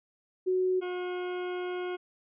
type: tone pair in turn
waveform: sine / 40% pulse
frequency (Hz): 370 / 360.5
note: F#4 / F#4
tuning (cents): 0 / -45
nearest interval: unison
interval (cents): 45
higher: first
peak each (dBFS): -24 / -31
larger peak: first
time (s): 0.46-0.81 / 0.81-1.97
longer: second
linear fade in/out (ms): 20
effects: resampled to 8000 Hz